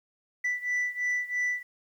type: beating tone pair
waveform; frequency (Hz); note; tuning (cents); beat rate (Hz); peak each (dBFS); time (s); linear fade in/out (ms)
sine; 1975.5 / 1978.5; B6 / B6; 0 / +3; 3; -27 / -29; 0.44-1.63; 10
effects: tanh soft clip ceiling -24 dBFS + 10-bit